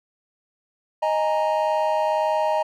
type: chord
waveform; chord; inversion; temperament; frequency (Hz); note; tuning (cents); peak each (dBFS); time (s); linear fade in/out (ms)
triangle; D# suspended fourth; none; equal; 622.3 / 830.6 / 932.3; D#5 / G#5 / A#5; 0 / 0 / 0; -20 / -24 / -22; 1.02-2.63; 10
effects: none